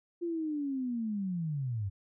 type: linear sweep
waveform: sine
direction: down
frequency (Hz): 349.2 to 93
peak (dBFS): -31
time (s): 0.21-1.9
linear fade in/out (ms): 20
effects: none